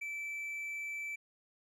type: tone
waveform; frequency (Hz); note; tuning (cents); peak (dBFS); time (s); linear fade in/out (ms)
triangle; 2321; D7; -21; -36; 0.01-1.16; 10
effects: none